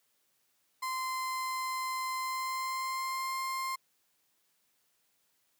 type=tone with pitch glide; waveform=35% pulse; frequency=1037 to 1055.7 Hz; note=C6 to C6; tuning=-16 to +15 cents; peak=-31 dBFS; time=0.82-3.76 s; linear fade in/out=10 ms; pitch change=+31 cents; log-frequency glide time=2.18-3.38 s; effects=white hiss -74 dBFS RMS until 5.59 s + high-pass 100 Hz 12 dB/octave